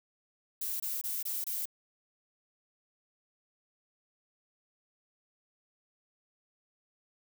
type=noise bursts; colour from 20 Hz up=violet; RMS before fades=-35 dBFS; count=5; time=0.61-1.656 s; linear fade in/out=5 ms; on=190 ms; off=24 ms; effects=none